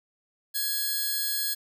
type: tone pair together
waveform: 5% pulse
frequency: 1668 / 4232 Hz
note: G#6 / C8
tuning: +7 / +19 cents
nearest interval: octave + major third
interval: 1612 cents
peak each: -21 dBFS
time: 0.54-1.55 s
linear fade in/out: 20 ms
effects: none